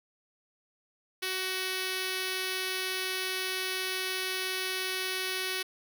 5% pulse tone with notch filter, 374.3 Hz, F#4, 20 cents sharp, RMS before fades -33 dBFS, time 1.22-5.63 s, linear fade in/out 10 ms, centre 860 Hz, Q 1, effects none

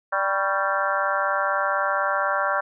harmonic tone with a mistuned harmonic, 196 Hz, G3, in tune, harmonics 3 / 4 / 5 / 6 / 7 / 8 / 9, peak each -27 / -29 / -30 / -28 / -26 / -28 / -34 dBFS, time 0.12-2.61 s, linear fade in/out 10 ms, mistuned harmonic 6, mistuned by -91 cents, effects none

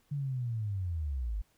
sine linear sweep, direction down, 146.83 to 47.25 Hz, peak -31 dBFS, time 0.11-1.42 s, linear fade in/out 10 ms, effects pink hiss -70 dBFS RMS until 1.57 s

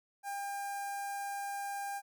sawtooth tone with notch filter, 801 Hz, G5, 37 cents sharp, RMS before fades -39 dBFS, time 0.23-2.02 s, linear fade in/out 50 ms, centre 3400 Hz, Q 0.65, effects none

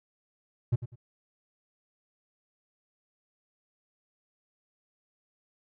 triangle tone with echo, 119.4 Hz, A#2, 42 cents sharp, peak -19 dBFS, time 0.72-0.76 s, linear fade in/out 10 ms, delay 99 ms, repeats 2, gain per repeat -12 dB, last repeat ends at 0.958 s, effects none

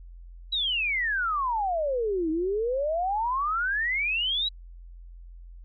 sine exponential two-way sweep, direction down then up, 3951 to 309.7 to 3951 Hz, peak -24 dBFS, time 0.52-4.49 s, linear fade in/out 10 ms, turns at 2.3 s, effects added 43 Hz sine -42 dBFS peak until 5.64 s

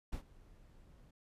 brown noise with ADSR envelope, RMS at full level -38 dBFS, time 0.12-1.11 s, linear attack 11 ms, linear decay 89 ms, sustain -22 dB, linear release 7 ms, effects resampled to 32000 Hz

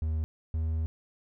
triangle tone pair in turn, 78.9 / 79.96 Hz, D#2 / D#2, +25 / +48 cents, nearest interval unison, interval 23 cents, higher second, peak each -25 dBFS, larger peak neither, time 0.02-0.24 / 0.54-0.86 s, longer second, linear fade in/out 0 ms, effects none

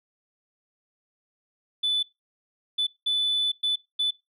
sine tone bursts at uneven times, 3490 Hz, A7, 15 cents flat, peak -20 dBFS, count 5, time 1.83-2.03 / 2.78-2.87 / 3.06-3.52 / 3.63-3.76 / 3.99-4.11 s, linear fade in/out 10 ms, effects noise-tail reverb RT60 0.2 s tail -20 dB re dry + tanh soft clip ceiling -19 dBFS

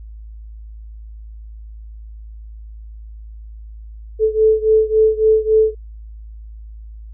sine beating tone pair, 435.6 / 439.2 Hz, A4 / A4, -17 / -3 cents, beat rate 3.6 Hz, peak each -13 / -15 dBFS, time 4.19-5.75 s, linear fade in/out 50 ms, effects added 54 Hz sine -32 dBFS peak until 7.13 s

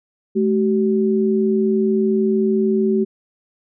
sine tone pair together, 214.6 / 381.1 Hz, A3 / G4, -43 / -49 cents, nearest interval minor seventh, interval 994 cents, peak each -17 dBFS, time 0.35-3.05 s, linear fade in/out 20 ms, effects none

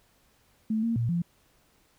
sine tone with pitch steps, 219 / 230.3 / 117 / 171.7 Hz, A3 / A#3 / A#2 / F3, -8 / -21 / +7 / -29 cents, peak -24 dBFS, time 0.7-1.22 s, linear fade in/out 5 ms, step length 130 ms, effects pink hiss -65 dBFS RMS until 1.98 s

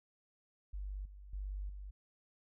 sine tone with level steps, 49 Hz, G1, in tune, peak -39 / -50 / -38 / -44 dBFS, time 0.73-1.91 s, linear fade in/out 10 ms, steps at 1.05 / 1.33 / 1.69 s, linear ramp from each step 5 ms, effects none

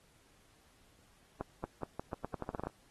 accelerating click train, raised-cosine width 1 ms, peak -23 dBFS, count 13, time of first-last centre 1.41-2.67 s, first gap 230 ms, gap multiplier 0.84, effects pink hiss -67 dBFS RMS until 2.9 s + AAC 32 kbps

